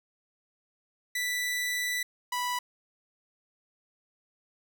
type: tone pair in turn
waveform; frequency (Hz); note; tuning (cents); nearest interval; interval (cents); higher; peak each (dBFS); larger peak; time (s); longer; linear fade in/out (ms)
sawtooth; 1975.5 / 985.5; B6 / B5; 0 / -4; octave; 1204; first; -25; neither; 1.15-2.03 / 2.32-2.59; first; 5
effects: none